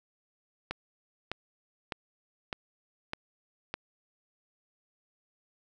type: click train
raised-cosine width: 0.3 ms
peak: -17 dBFS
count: 6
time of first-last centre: 0.71-3.74 s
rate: 1.65 Hz
effects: none